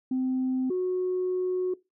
sine tone pair in turn, 258.4 / 366.7 Hz, C4 / F#4, -21 / -15 cents, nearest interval tritone, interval 606 cents, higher second, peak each -23 dBFS, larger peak neither, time 0.11-0.7 / 0.7-1.74 s, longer second, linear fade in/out 5 ms, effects noise-tail reverb RT60 0.2 s tail -19 dB re dry + tanh soft clip ceiling -21 dBFS

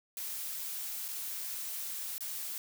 blue noise with dropouts, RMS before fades -39 dBFS, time 0.17-2.58 s, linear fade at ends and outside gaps 1 ms, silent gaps 1.082-1.086 / 2.181-2.207 s, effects none

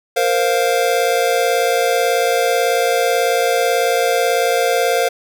square chord, Bb suspended second, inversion none, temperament just, 466.2 / 524.4 / 699.2 Hz, Bb4 / C5 / F5, 0 / +4 / +2 cents, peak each -19 dBFS, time 0.16-5.09 s, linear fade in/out 10 ms, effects none

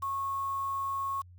sine tone with quantisation, 1096 Hz, C#6, 20 cents flat, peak -30 dBFS, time 0.02-1.22 s, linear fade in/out 10 ms, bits 8, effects added 89 Hz sine -50 dBFS peak until 1.38 s

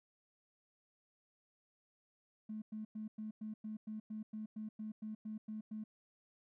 triangle tone bursts, 215.9 Hz, A3, 33 cents flat, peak -37 dBFS, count 15, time 2.49-5.84 s, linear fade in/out 10 ms, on 130 ms, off 100 ms, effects tanh soft clip ceiling -39 dBFS

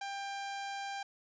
sawtooth tone, 794 Hz, G5, 22 cents sharp, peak -34 dBFS, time 0.01-1.03 s, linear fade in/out 5 ms, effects resampled to 16000 Hz

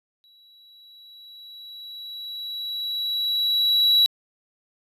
triangle tone with exponential growth, 3909 Hz, B7, 19 cents flat, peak -12 dBFS, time 0.24-4.06 s, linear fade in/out 0 ms, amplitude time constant 830 ms, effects resampled to 32000 Hz

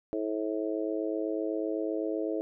harmonic tone, 107.9 Hz, A2, 33 cents flat, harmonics 3 / 4 / 5 / 6, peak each -32 / -34 / -36 / -38 dBFS, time 0.13-2.41 s, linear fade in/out 0 ms, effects none

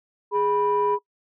sine tone pair together, 413.1 / 982.5 Hz, G#4 / B5, -9 / -9 cents, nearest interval octave + minor third, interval 1500 cents, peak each -21 dBFS, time 0.31-0.99 s, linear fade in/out 50 ms, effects noise-tail reverb RT60 0.1 s tail -23 dB re dry + tanh soft clip ceiling -13 dBFS

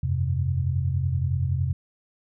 sine chord, F suspended second, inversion none, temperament equal, 87.31 / 98 / 130.81 Hz, F2 / G2 / C3, 0 / 0 / 0 cents, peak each -25 / -30 / -25 dBFS, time 0.03-1.73 s, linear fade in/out 5 ms, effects none

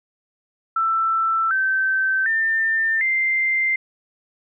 sine tone with pitch steps, 1331 / 1546.7 / 1797.3 / 2089 Hz, E6 / G6 / A6 / C7, +16 / -24 / +36 / -3 cents, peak -17 dBFS, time 0.76-3.76 s, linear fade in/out 5 ms, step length 750 ms, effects none

